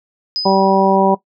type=tone with exponential decay; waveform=sine; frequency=5010 Hz; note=D#8; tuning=11 cents sharp; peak=-15 dBFS; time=0.36-0.96 s; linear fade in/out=0 ms; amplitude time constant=130 ms
type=harmonic tone; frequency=193.6 Hz; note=G3; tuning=21 cents flat; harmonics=1 / 2 / 3 / 4 / 5; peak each=-16 / -16 / -16 / -16 / -16 dBFS; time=0.45-1.15 s; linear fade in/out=10 ms
effects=noise-tail reverb RT60 0.1 s tail -17 dB re dry